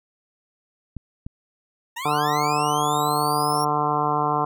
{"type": "clicks", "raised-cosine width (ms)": 5, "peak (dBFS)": -21, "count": 2, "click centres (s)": [0.967, 1.265]}
{"type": "linear sweep", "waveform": "20% pulse", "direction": "up", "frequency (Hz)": [893, 5590], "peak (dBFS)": -24, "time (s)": [1.96, 3.65], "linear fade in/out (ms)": 10}
{"type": "harmonic tone", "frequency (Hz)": 148.8, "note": "D3", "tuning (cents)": 23, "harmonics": [1, 2, 3, 4, 5, 6, 7, 8, 9], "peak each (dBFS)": [-30, -31, -29, -36, -25, -28, -24, -30, -33], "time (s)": [2.05, 4.45], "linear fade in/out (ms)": 5}
{"effects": []}